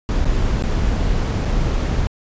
brown noise with dropouts, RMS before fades -18 dBFS, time 0.09-2.07 s, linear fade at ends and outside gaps 0 ms, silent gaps 0.246-0.254 / 0.623-0.638 / 1.449-1.454 s, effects resampled to 16000 Hz

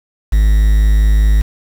triangle tone with quantisation, 52.5 Hz, G#1, 19 cents sharp, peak -5 dBFS, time 0.32-1.42 s, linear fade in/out 10 ms, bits 5, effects none

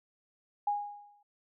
sine tone with exponential decay, 822 Hz, G#5, 18 cents flat, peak -25 dBFS, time 0.67-1.23 s, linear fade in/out 5 ms, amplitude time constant 120 ms, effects none

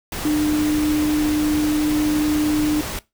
sine tone in noise, 301.9 Hz, D4, 48 cents sharp, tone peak -16 dBFS, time 0.25-2.81 s, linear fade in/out 2 ms, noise pink, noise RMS -28 dBFS, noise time 0.12-2.99 s, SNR +9 dB, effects noise-tail reverb RT60 0.2 s tail -19 dB re dry

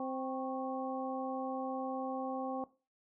harmonic tone with a mistuned harmonic, 261.6 Hz, C4, in tune, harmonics 1 / 2 / 3 / 4, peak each -39 / -41 / -40 / -46 dBFS, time 0-2.64 s, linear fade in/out 2 ms, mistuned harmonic 4, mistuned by +82 cents, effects noise-tail reverb RT60 0.3 s tail -17 dB re dry

